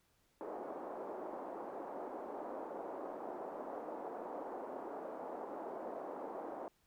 white band-pass noise, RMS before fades -45 dBFS, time 0.41-6.68 s, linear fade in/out 0 ms, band 280 to 850 Hz, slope 24 dB/octave, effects pink hiss -75 dBFS RMS until 6.86 s

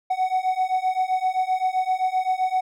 triangle beating tone pair, 742 / 749.7 Hz, F#5 / F#5, +5 / +23 cents, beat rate 7.7 Hz, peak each -22 / -21 dBFS, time 0.1-2.61 s, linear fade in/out 10 ms, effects none

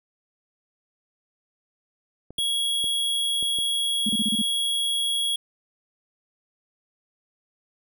clicks, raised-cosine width 2 ms, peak -27 dBFS, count 6, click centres 2.306 / 2.386 / 2.842 / 3.427 / 3.587 / 4.124 s
square tone, 3322 Hz, G#7, in tune, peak -23 dBFS, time 2.38-5.36 s, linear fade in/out 5 ms
sine tone bursts, 218.2 Hz, A3, 14 cents flat, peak -23 dBFS, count 6, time 4.06-4.419 s, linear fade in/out 5 ms, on 34 ms, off 31 ms
effects none

